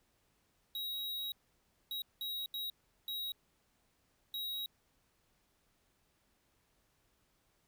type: tone bursts at uneven times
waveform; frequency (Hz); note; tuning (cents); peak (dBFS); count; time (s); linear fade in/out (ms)
square; 3824; A#7; +43; -38; 6; 0.75-1.32 / 1.91-2.02 / 2.21-2.46 / 2.54-2.7 / 3.08-3.32 / 4.34-4.66; 2
effects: pink hiss -75 dBFS RMS until 7.67 s